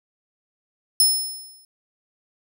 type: tone with exponential decay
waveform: 15% pulse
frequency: 5250 Hz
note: E8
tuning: 8 cents flat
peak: -6 dBFS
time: 1-1.65 s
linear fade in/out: 2 ms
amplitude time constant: 140 ms
effects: none